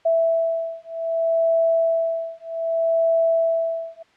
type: beating tone pair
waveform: sine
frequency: 659.3 / 659.94 Hz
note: E5 / E5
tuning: 0 / +2 cents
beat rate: 0.64 Hz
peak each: -21 dBFS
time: 0.05-4.03 s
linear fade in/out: 10 ms
effects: white hiss -57 dBFS RMS until 4.16 s + low-pass 3000 Hz 12 dB/octave